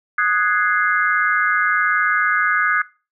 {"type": "chord", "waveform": "sine", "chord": "Ab dominant seventh", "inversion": "second", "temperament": "equal", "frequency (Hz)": [1244.5, 1480, 1661.2, 2093], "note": ["Eb6", "Gb6", "Ab6", "C7"], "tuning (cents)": [0, 0, 0, 0], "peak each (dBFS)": [-20, -20, -19, -24], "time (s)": [0.18, 2.82], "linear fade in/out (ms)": 5, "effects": ["noise-tail reverb RT60 0.3 s tail -19 dB re dry"]}